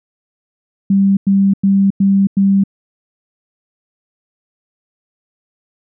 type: tone bursts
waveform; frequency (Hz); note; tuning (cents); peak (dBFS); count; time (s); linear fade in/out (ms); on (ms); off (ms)
sine; 196.2; G3; +2; -8; 5; 0.9-2.638; 5; 270; 97
effects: none